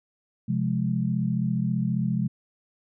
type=chord; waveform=sine; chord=F minor; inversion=second; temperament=just; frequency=130.96 / 174.61 / 209.5 Hz; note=C3 / F3 / Ab3; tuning=+2 / 0 / +15 cents; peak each=-27 dBFS; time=0.48-2.28 s; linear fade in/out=10 ms; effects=none